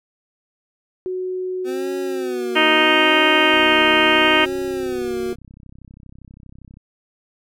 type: tone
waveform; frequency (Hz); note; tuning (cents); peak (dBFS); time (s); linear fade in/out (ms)
sine; 369.2; F#4; -4; -22; 1.06-5.33; 0
type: tone with vibrato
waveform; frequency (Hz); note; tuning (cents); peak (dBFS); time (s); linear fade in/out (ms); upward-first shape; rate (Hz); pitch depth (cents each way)
25% pulse; 253; B3; +42; -24; 1.64-5.36; 50; sine; 0.76; 140
type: harmonic tone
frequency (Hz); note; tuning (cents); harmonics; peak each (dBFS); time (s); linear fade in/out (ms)
311.1; D#4; 0; 1 / 2 / 3 / 4 / 5 / 6 / 7 / 8 / 9 / 10; -22 / -22 / -22 / -22 / -22 / -22 / -22 / -22 / -22 / -22; 2.55-4.46; 20
type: click train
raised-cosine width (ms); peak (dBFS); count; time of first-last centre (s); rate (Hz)
5; -30; 106; 3.54-6.771; 32.5
effects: none